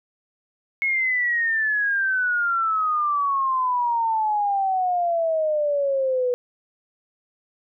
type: exponential sweep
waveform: sine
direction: down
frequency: 2185 to 489 Hz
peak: -19 dBFS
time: 0.82-6.34 s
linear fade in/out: 0 ms
effects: none